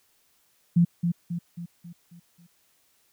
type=tone with echo; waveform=sine; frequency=171.8 Hz; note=F3; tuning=28 cents flat; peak=-15 dBFS; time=0.76-0.85 s; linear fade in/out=10 ms; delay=270 ms; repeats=6; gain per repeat=-6 dB; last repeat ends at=2.47 s; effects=white hiss -66 dBFS RMS until 3.12 s